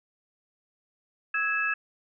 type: tone cluster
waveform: sine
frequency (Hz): 1303 / 1661 / 2620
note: E6 / G#6 / E7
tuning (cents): -20 / 0 / -11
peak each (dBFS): -32 / -27 / -29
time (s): 1.34-1.74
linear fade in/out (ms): 5
effects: none